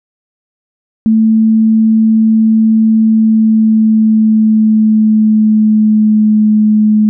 sine tone with pitch glide, 220.9 to 213.6 Hz, A3 to G#3, +7 to +49 cents, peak -5 dBFS, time 1.06-7.09 s, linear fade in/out 0 ms, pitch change -58 cents, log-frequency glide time 3-6.5 s, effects none

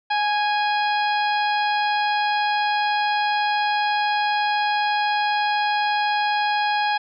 harmonic tone with a mistuned harmonic, 826 Hz, G#5, 10 cents flat, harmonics 1 / 2 / 3 / 4 / 5 / 6, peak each -20 / -26 / -30 / -32 / -34 / -36 dBFS, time 0.1-6.98 s, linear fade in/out 10 ms, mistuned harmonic 1, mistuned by +21 cents, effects none

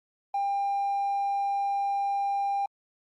triangle tone, 798 Hz, G5, 31 cents sharp, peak -22 dBFS, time 0.34-2.66 s, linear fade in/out 5 ms, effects tanh soft clip ceiling -21 dBFS + Opus 48 kbps

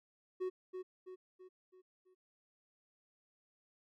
triangle tone with echo, 370 Hz, F#4, in tune, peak -33 dBFS, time 0.4-0.5 s, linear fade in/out 20 ms, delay 330 ms, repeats 5, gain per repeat -6 dB, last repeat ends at 2.15 s, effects none

